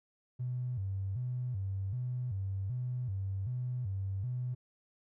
triangle tone with vibrato, 110 Hz, A2, in tune, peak -29 dBFS, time 0.39-4.55 s, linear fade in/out 20 ms, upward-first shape square, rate 1.3 Hz, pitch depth 220 cents each way, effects tanh soft clip ceiling -31 dBFS

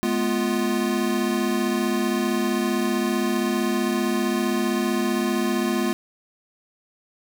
square chord, F diminished, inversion first, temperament equal with one note detuned, 211.5 / 246.9 / 349.2 Hz, Ab3 / Cb4 / F4, +32 / 0 / 0 cents, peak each -26 dBFS, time 0.03-5.93 s, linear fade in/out 0 ms, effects none

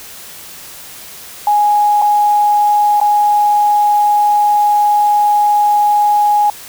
sine tone with dropouts, 830.6 Hz, G#5, in tune, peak -8 dBFS, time 1.47-6.5 s, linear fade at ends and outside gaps 2 ms, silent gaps 2.017-2.021 / 3.001-3.013 s, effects white hiss -33 dBFS RMS until 6.68 s

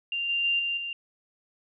sine tone with level steps, 2786 Hz, F7, 5 cents flat, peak -27 / -24 / -22 / -26 / -31 dBFS, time 0.12-0.93 s, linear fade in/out 2 ms, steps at 0.29 / 0.44 / 0.59 / 0.77 s, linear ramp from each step 5 ms, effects none

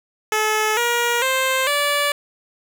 10% pulse tone with pitch steps, 431 / 475.5 / 524.5 / 578.6 Hz, A4 / A#4 / C5 / D5, -36 / +34 / +4 / -26 cents, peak -9 dBFS, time 0.32-2.12 s, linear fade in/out 2 ms, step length 450 ms, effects none

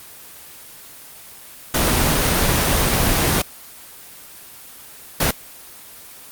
pink noise bursts at uneven times, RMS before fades -17 dBFS, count 2, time 1.74-3.42 / 5.2-5.31 s, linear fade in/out 5 ms, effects white hiss -40 dBFS RMS until 6.31 s + Opus 24 kbps

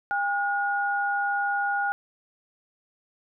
sine tone pair together, 806 / 1439.2 Hz, G5 / F#6, +48 / -48 cents, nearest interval minor seventh, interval 1004 cents, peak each -26 dBFS, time 0.11-1.92 s, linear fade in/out 0 ms, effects none

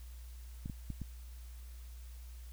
clicks, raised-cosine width 5 ms, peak -28 dBFS, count 4, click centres 0.659 / 0.698 / 0.903 / 1.017 s, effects added 60 Hz sine -46 dBFS peak until 2.52 s + white hiss -62 dBFS RMS until 2.52 s

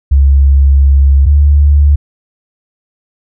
sine tone pair in turn, 68.9 / 72.34 Hz, C#2 / D2, -10 / -26 cents, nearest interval minor second, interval 84 cents, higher second, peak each -3 dBFS, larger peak neither, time 0.11-1.26 / 1.26-1.96 s, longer first, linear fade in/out 10 ms, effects none

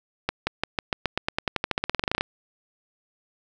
accelerating click train, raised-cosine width 0.3 ms, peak -7 dBFS, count 24, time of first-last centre 0.29-2.209 s, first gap 180 ms, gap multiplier 0.92, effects none

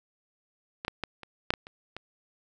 clicks, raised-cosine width 0.3 ms, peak -18 / -12 / -15 / -27 / -7 / -13 / -28 / -22 dBFS, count 8, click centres 0.849 / 0.881 / 1.037 / 1.233 / 1.505 / 1.538 / 1.669 / 1.966 s, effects none

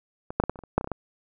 clicks, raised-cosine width 1 ms, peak -20 / -6 / -11 / -13 / -27 / -26 / -30 / -6 / -17 / -15 / -21 / -14 dBFS, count 12, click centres 0.305 / 0.4 / 0.438 / 0.496 / 0.558 / 0.59 / 0.637 / 0.78 / 0.811 / 0.844 / 0.874 / 0.917 s, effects none

